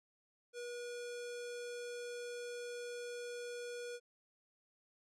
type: tone with low-pass filter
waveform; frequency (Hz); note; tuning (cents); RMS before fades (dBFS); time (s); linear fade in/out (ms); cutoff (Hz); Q
square; 482.8; B4; -39; -45; 0.53-4; 50; 8000; 1.4
effects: none